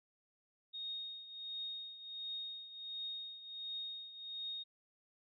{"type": "tone with tremolo", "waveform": "sine", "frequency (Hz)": 3720, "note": "A#7", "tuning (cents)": -4, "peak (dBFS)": -39, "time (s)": [0.73, 4.64], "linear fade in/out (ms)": 20, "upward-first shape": "triangle", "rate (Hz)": 1.4, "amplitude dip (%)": 75, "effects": []}